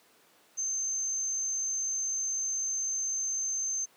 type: tone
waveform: sine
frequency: 6272 Hz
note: G8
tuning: in tune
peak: -29 dBFS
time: 0.57-3.86 s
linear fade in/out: 20 ms
effects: pink hiss -62 dBFS RMS until 3.96 s + high-pass 300 Hz 12 dB/octave